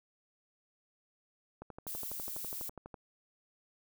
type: click train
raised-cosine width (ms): 1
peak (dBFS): -31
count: 17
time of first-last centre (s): 1.62-2.942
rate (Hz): 12.1
type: noise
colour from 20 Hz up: violet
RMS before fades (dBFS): -41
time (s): 1.87-2.69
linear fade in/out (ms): 0
effects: none